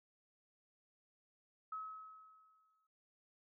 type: tone with exponential decay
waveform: sine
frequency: 1284 Hz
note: E6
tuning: 46 cents flat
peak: -40 dBFS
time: 1.72-2.87 s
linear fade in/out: 5 ms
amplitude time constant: 250 ms
effects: none